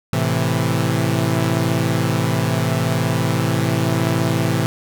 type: chord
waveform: sawtooth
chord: A minor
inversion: none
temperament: equal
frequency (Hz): 110 / 130.81 / 164.81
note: A2 / C3 / E3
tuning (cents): 0 / 0 / 0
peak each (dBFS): -17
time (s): 0.13-4.66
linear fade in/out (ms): 0
effects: none